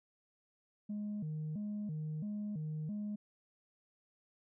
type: tone with vibrato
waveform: sine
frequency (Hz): 179.3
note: F3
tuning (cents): +46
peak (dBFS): -35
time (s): 0.89-3.16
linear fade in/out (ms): 10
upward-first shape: square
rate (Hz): 1.5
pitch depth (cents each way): 260
effects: tanh soft clip ceiling -35 dBFS